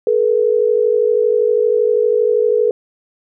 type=tone pair together; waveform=sine; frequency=429.2 / 481.8 Hz; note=A4 / B4; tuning=-43 / -43 cents; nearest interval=major second; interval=200 cents; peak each=-14 dBFS; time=0.07-2.71 s; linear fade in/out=2 ms; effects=none